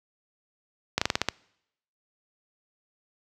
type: slowing click train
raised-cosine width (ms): 0.2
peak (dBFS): -5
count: 7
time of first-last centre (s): 0.98-1.286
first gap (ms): 35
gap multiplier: 1.15
effects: noise-tail reverb RT60 0.8 s tail -25 dB re dry + high-pass 60 Hz 12 dB/octave